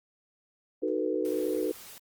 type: chord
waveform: sine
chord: B dominant seventh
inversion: first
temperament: just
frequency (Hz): 308.7 / 370.4 / 444.5 / 493.9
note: D#4 / F#4 / A4 / B4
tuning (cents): -14 / +2 / +18 / 0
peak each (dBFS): -32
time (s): 0.82-1.72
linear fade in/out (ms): 10
type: noise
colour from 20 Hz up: white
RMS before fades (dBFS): -47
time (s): 1.25-1.98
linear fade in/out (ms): 0
effects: Opus 24 kbps